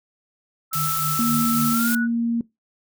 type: tone with pitch glide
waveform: sine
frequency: 1318.5 to 1471.4 Hz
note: E6 to F#6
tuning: 0 to -10 cents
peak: -24 dBFS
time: 0.71-2.08 s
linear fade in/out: 50 ms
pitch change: +190 cents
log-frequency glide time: 1.71-1.95 s
type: noise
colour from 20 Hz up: blue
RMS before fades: -26 dBFS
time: 0.73-1.95 s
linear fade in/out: 2 ms
type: tone with tremolo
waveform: sine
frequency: 151.2 Hz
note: D#3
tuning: 49 cents flat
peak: -25 dBFS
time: 0.75-1.76 s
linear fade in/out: 5 ms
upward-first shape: sine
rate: 3.7 Hz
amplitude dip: 75%
type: tone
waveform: sine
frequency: 233.1 Hz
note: A#3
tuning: in tune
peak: -19 dBFS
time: 1.19-2.41 s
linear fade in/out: 2 ms
effects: noise-tail reverb RT60 0.2 s tail -21 dB re dry